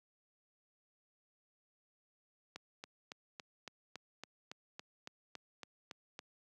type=click train; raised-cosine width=0.2 ms; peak=-28 dBFS; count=14; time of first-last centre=2.56-6.191 s; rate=3.58 Hz; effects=high-pass 150 Hz 12 dB/octave